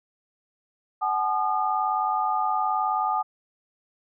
sine tone cluster, 754 / 853 / 1216 Hz, F#5 / G#5 / D#6, +32 / +46 / -40 cents, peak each -27 / -26 / -26 dBFS, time 1.01-3.23 s, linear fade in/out 20 ms, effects none

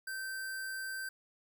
sine tone with sample-and-hold, 1549 Hz, G6, 21 cents flat, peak -37 dBFS, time 0.07-1.09 s, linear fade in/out 5 ms, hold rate 6300 Hz, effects none

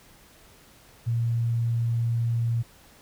sine tone, 116.7 Hz, A#2, 2 cents sharp, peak -22 dBFS, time 1.06-2.63 s, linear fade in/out 20 ms, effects pink hiss -54 dBFS RMS until 3.01 s

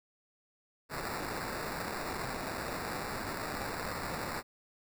white noise with sample-and-hold, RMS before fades -38 dBFS, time 0.89-4.43 s, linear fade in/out 50 ms, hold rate 3150 Hz, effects none

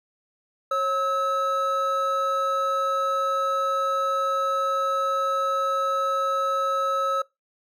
triangle tone pair together, 544 / 1293.9 Hz, C#5 / E6, -33 / -33 cents, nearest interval octave + minor third, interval 1500 cents, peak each -24 / -21 dBFS, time 0.71-7.22 s, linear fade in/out 5 ms, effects noise-tail reverb RT60 0.2 s tail -22 dB re dry

